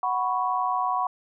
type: chord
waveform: sine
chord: F# suspended fourth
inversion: none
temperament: equal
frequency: 740 / 987.8 / 1108.7 Hz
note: F#5 / B5 / C#6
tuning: 0 / 0 / 0 cents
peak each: -27 dBFS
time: 0.03-1.07 s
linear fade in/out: 2 ms
effects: none